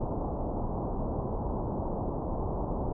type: low-pass noise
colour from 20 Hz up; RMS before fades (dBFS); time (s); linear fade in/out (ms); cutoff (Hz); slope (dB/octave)
pink; -32; 0-2.93; 10; 980; 48
effects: none